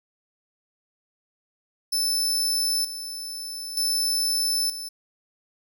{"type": "tone with tremolo", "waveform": "sawtooth", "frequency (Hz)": 5274, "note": "E8", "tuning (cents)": 0, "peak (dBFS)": -19, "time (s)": [1.92, 4.89], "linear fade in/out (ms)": 10, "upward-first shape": "square", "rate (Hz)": 0.54, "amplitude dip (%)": 70, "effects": []}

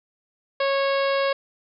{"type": "harmonic tone", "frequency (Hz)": 550, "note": "C#5", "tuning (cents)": -14, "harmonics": [1, 2, 3, 4, 5, 6, 7, 8, 9], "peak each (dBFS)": [-21, -27, -31, -33, -35, -37, -38, -39, -40], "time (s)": [0.6, 1.33], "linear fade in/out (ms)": 5, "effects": []}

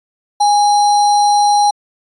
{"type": "tone with sample-and-hold", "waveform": "sine", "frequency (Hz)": 824, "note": "G#5", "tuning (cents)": -14, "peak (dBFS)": -8, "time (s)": [0.4, 1.71], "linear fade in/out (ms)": 10, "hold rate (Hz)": 4900, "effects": ["resampled to 22050 Hz"]}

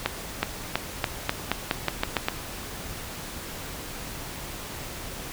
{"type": "accelerating click train", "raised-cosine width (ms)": 0.3, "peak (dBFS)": -6, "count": 11, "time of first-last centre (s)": [0.06, 2.285], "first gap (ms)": 370, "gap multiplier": 0.88, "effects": ["pink hiss -37 dBFS RMS until 5.32 s"]}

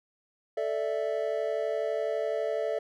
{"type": "chord", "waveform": "triangle", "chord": "A suspended fourth", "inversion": "none", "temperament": "equal", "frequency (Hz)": [440, 587.3, 659.3], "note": ["A4", "D5", "E5"], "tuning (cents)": [0, 0, 0], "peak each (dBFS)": -30, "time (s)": [0.57, 2.79], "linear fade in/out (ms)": 5, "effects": []}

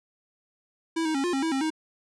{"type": "tone with pitch steps", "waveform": "square", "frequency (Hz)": [327.6, 315, 273.2, 353.1, 270.2, 324.6, 268.3, 314.8], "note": ["E4", "D#4", "C#4", "F4", "C#4", "E4", "C4", "D#4"], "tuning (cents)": [-11, 21, -25, 19, -44, -27, 44, 20], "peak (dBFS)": -25, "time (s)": [0.96, 1.704], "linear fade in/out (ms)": 10, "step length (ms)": 93, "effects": ["resampled to 22050 Hz"]}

